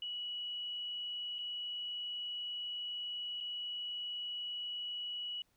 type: tone with dropouts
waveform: sine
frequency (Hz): 2933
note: F#7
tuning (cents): -16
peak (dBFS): -38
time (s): 0.02-5.42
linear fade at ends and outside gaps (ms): 2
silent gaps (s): 1.385-1.389 / 3.404-3.408
effects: pink hiss -75 dBFS RMS until 5.56 s